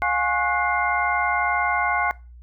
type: tone cluster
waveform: sine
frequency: 709 / 831 / 1089 / 1466 / 2104 Hz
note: F5 / G#5 / C#6 / F#6 / C7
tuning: +26 / +1 / -31 / -16 / +9 cents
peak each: -26 dBFS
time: 0.02-2.11 s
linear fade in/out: 0 ms
effects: noise-tail reverb RT60 0.3 s tail -21 dB re dry + added 60 Hz sine -41 dBFS peak until 2.42 s